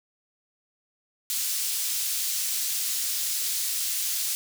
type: high-pass noise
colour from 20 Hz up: pink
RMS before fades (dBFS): -28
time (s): 1.3-4.35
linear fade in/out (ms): 0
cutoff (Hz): 5100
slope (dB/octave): 12
effects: none